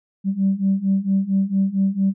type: beating tone pair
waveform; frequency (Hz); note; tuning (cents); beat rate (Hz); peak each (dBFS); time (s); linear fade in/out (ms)
sine; 191.9 / 196.3; G3 / G3; -37 / +3; 4.4; -20 / -18; 0.24-2.14; 50
effects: tanh soft clip ceiling -10 dBFS